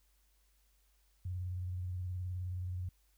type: tone with vibrato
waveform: sine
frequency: 90.7 Hz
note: F#2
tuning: 34 cents flat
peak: -36 dBFS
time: 1.25-2.89 s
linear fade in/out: 5 ms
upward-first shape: square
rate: 19 Hz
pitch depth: 39 cents each way
effects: added 50 Hz sine -69 dBFS peak until 3.17 s + white hiss -75 dBFS RMS until 3.17 s